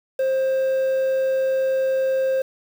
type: tone with quantisation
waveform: triangle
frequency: 529 Hz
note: C5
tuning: 19 cents sharp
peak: -16 dBFS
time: 0.19-2.42 s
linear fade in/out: 5 ms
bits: 7
effects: none